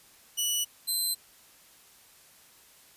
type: tone pair in turn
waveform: 15% pulse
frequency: 2950 / 4092 Hz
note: F#7 / C8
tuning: -6 / -39 cents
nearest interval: tritone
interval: 567 cents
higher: second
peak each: -19 / -20 dBFS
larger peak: first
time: 0.37-0.65 / 0.87-1.15 s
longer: neither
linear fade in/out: 20 ms
effects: white hiss -57 dBFS RMS until 2.96 s + resampled to 32000 Hz